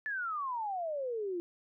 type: exponential sweep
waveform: sine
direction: down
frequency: 1760 to 337.1 Hz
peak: -33 dBFS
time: 0.06-1.4 s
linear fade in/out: 0 ms
effects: none